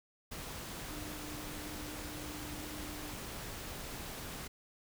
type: tone in noise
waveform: sine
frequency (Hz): 301.2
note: D4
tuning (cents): +44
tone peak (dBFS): -47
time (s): 0.9-3.14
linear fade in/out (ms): 10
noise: pink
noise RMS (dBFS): -44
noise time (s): 0.31-4.48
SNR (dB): -6
effects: none